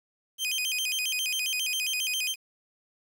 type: tone with vibrato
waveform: sawtooth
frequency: 2794 Hz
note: F7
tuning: in tune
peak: -24 dBFS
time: 0.38-2.36 s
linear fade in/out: 50 ms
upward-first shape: square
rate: 7.4 Hz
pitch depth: 200 cents each way
effects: 9-bit